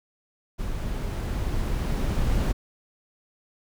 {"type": "noise with level ramp", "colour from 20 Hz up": "brown", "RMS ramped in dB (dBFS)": [-30, -23], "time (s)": [0.58, 2.53], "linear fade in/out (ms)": 20, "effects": []}